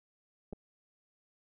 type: clicks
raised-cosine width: 2 ms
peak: -30 dBFS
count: 2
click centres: 0.527 / 0.532 s
effects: none